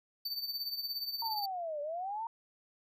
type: tone with tremolo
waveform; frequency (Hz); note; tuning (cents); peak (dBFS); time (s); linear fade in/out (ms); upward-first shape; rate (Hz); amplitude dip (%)
square; 4567; D8; -49; -33; 0.25-1.46; 5; triangle; 17; 75
type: linear two-way sweep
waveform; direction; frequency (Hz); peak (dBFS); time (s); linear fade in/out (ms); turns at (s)
sine; down then up; 932.3 to 571 to 932.3; -35; 1.22-2.27; 2; 1.81
effects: none